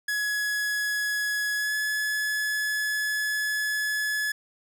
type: tone with pitch glide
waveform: 45% pulse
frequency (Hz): 1684 to 1707.5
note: G#6 to G#6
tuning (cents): +24 to +48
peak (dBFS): -25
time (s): 0.08-4.32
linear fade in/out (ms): 5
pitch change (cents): +24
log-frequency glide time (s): 1.56-1.74
effects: none